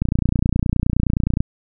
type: click train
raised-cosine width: 5 ms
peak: -5 dBFS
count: 42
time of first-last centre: 0.02-1.405 s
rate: 29.6 Hz
effects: none